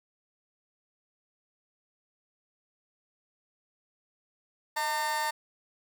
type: tone with amplitude modulation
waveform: 30% pulse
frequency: 909 Hz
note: A#5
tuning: 44 cents flat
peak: -22 dBFS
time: 4.76-5.31 s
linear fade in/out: 10 ms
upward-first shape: sine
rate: 282 Hz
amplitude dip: 75%
effects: none